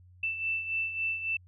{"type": "beating tone pair", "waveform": "sine", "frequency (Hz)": [2658, 2661.6], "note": ["E7", "E7"], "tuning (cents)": [14, 16], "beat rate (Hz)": 3.6, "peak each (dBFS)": [-30, -37], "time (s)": [0.23, 1.37], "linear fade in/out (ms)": 5, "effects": ["added 90 Hz sine -53 dBFS peak until 1.47 s"]}